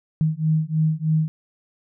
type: beating tone pair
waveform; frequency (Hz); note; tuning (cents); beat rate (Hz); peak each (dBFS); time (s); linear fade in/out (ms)
sine; 155.56 / 158.76; D#3 / D#3; 0 / +35; 3.2; -21 / -21; 0.21-1.28; 0
effects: none